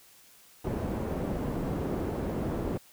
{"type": "low-pass noise", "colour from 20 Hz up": "white", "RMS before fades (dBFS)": -32, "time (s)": [0.64, 2.78], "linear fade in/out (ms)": 10, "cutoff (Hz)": 390, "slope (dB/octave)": 12, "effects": ["white hiss -57 dBFS RMS until 2.92 s"]}